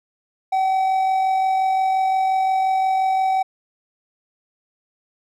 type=tone with amplitude modulation; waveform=triangle; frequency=762 Hz; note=G5; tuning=49 cents flat; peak=-13 dBFS; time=0.52-3.43 s; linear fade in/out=10 ms; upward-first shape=sine; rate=45.7 Hz; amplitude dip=30%; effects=none